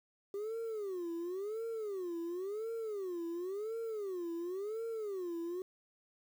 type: tone with vibrato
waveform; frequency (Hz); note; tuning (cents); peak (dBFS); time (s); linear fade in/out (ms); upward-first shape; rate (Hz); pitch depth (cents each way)
sine; 392; G4; 0; -34; 0.34-5.62; 2; sine; 0.94; 270
effects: tanh soft clip ceiling -36 dBFS + 10-bit